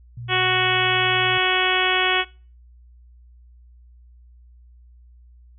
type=tone; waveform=sine; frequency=120 Hz; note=B2; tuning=49 cents flat; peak=-31 dBFS; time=0.17-1.38 s; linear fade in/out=5 ms
type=harmonic tone; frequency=370 Hz; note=F#4; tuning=in tune; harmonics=1 / 2 / 3 / 4 / 5 / 6 / 7 / 8 / 9; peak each=-26 / -26 / -26 / -26 / -26 / -26 / -26 / -26 / -26 dBFS; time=0.28-2.25 s; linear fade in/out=50 ms
effects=noise-tail reverb RT60 0.4 s tail -24 dB re dry + added 60 Hz sine -46 dBFS peak until 5.58 s